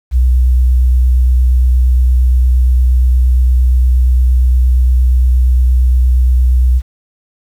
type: tone with vibrato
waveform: sine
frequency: 62.5 Hz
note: B1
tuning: 21 cents sharp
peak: -6 dBFS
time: 0.11-6.82 s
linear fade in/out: 50 ms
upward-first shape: triangle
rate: 8.6 Hz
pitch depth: 21 cents each way
effects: 7-bit